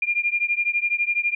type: beating tone pair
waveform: sine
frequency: 2400 / 2412 Hz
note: D7 / D7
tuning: +37 / +46 cents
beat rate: 12 Hz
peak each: -23 dBFS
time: 0.02-1.35 s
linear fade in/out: 5 ms
effects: none